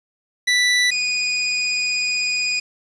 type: tone pair in turn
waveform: 25% pulse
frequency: 1973 / 2471 Hz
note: B6 / D#7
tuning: -2 / -13 cents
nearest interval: major third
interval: 389 cents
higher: second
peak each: -11 / -15 dBFS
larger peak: first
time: 0.47-0.91 / 0.91-2.6 s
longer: second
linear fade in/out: 10 ms
effects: resampled to 22050 Hz + 7-bit